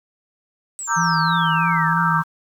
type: exponential sweep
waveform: sine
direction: down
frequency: 8100 to 1072 Hz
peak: -27 dBFS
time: 0.79-2.22 s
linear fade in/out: 0 ms
type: chord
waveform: sine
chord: E half-diminished seventh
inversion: second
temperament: equal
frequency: 932.3 / 1174.7 / 1318.5 / 1568 Hz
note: Bb5 / D6 / E6 / G6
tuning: 0 / 0 / 0 / 0 cents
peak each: -22 / -23 / -23 / -22 dBFS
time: 0.87-2.24 s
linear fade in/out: 50 ms
type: tone with vibrato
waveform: sine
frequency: 164.81 Hz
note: E3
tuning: in tune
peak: -21 dBFS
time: 0.96-2.23 s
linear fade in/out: 20 ms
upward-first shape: triangle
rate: 3.1 Hz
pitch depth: 54 cents each way
effects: 8-bit